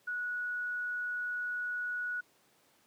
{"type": "tone", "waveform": "sine", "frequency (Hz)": 1465, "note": "F#6", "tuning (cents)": -18, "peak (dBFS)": -33, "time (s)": [0.07, 2.21], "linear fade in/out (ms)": 10, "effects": ["pink hiss -67 dBFS RMS until 2.86 s", "high-pass 200 Hz 12 dB/octave"]}